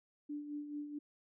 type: tone with tremolo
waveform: sine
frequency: 293.7 Hz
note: D4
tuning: in tune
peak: -38 dBFS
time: 0.29-0.99 s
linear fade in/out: 10 ms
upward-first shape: sine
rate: 4.6 Hz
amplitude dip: 55%
effects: none